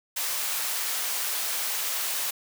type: high-pass noise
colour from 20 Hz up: white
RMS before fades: -29 dBFS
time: 0.16-2.31 s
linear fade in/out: 10 ms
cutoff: 610 Hz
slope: 12 dB/octave
effects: none